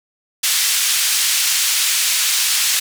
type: band-pass noise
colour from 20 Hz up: white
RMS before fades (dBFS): -17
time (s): 0.43-2.8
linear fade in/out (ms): 10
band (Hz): 2100 to 9000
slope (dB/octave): 12
effects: none